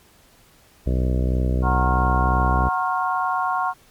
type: harmonic tone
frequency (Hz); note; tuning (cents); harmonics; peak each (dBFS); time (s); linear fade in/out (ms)
63; B1; +35; 1 / 2 / 3 / 4 / 5 / 6 / 7 / 8 / 9 / 10; -19 / -25 / -29 / -31 / -33 / -35 / -36 / -37 / -38 / -39; 0.86-2.69; 10
type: chord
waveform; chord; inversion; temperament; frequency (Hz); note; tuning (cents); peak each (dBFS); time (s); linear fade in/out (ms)
sine; Gb major seventh; none; equal with one note detuned; 740 / 932.3 / 1081.5 / 1396.9; Gb5 / Bb5 / Db6 / F6; 0 / 0 / -43 / 0; -24 / -27 / -23 / -28; 1.62-3.74; 50
effects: pink hiss -54 dBFS RMS until 3.9 s + MP3 96 kbps